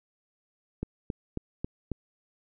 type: click train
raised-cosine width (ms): 3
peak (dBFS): -18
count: 5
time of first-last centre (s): 0.83-1.917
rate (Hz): 3.68
effects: none